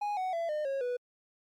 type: tone with pitch steps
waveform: triangle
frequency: 827 / 745.3 / 671.7 / 605.4 / 545.6 / 491.7 Hz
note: G#5 / F#5 / E5 / D#5 / C#5 / B4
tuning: -8 / +12 / +32 / -48 / -28 / -8 cents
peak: -28 dBFS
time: 0.01-0.97 s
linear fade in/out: 10 ms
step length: 160 ms
effects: MP3 64 kbps